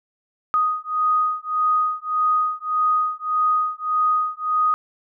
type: beating tone pair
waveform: sine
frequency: 1244.5 / 1246.2 Hz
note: D#6 / D#6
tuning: 0 / +2 cents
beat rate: 1.7 Hz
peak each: -21 dBFS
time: 0.54-4.74 s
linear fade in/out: 0 ms
effects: none